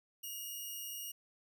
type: tone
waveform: 5% pulse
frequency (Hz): 2867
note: F7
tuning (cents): +45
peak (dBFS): -33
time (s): 0.23-1.12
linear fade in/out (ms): 10
effects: none